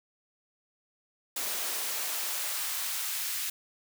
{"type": "noise with high-pass filter sweep", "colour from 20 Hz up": "white", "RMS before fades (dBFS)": -33, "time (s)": [1.36, 3.5], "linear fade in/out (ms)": 5, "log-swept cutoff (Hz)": [270, 1700], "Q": 0.72, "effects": []}